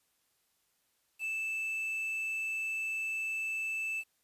triangle tone with quantisation, 2637 Hz, E7, in tune, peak -31 dBFS, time 1.19-4.04 s, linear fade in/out 50 ms, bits 9, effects white hiss -75 dBFS RMS until 4.23 s + resampled to 32000 Hz

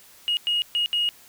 sine tone bursts at uneven times, 2875 Hz, F7, 50 cents sharp, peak -19 dBFS, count 4, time 0.28-0.37 / 0.47-0.62 / 0.75-0.86 / 0.93-1.09 s, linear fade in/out 0 ms, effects tanh soft clip ceiling -16 dBFS + white hiss -51 dBFS RMS until 1.28 s

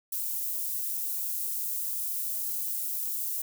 white high-pass noise, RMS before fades -32 dBFS, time 0.12-3.42 s, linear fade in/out 5 ms, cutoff 12000 Hz, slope 12 dB/octave, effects none

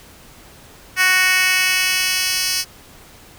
10% pulse tone with high-pass filter sweep, 370 Hz, F#4, in tune, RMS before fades -17 dBFS, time 0.96-2.65 s, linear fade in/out 50 ms, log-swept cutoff 1800 to 4100 Hz, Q 1.7, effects pink hiss -44 dBFS RMS until 3.38 s

